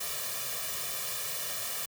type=noise with comb filter; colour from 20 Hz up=white; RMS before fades=-35 dBFS; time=0-1.86 s; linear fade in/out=10 ms; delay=1.7 ms; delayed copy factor=+0.95; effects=high-pass 100 Hz 12 dB/octave